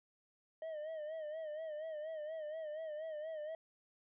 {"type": "tone with vibrato", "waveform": "triangle", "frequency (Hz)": 622.3, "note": "D#5", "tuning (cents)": 0, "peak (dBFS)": -39, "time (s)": [0.62, 3.55], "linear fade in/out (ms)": 2, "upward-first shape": "sine", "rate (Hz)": 4.2, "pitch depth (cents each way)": 75, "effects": ["resampled to 8000 Hz"]}